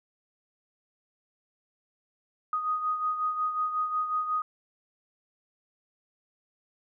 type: beating tone pair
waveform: sine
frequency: 1244.5 / 1250 Hz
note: D#6 / D#6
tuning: 0 / +8 cents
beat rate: 5.5 Hz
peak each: -27 / -35 dBFS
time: 2.53-4.42 s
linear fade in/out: 2 ms
effects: none